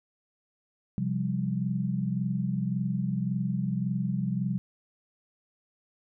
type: chord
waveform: sine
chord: C suspended fourth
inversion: none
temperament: just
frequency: 130.81 / 174.42 / 196.22 Hz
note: C3 / F3 / G3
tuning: 0 / -2 / +2 cents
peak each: -31 / -31 / -30 dBFS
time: 0.98-4.58 s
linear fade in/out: 0 ms
effects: none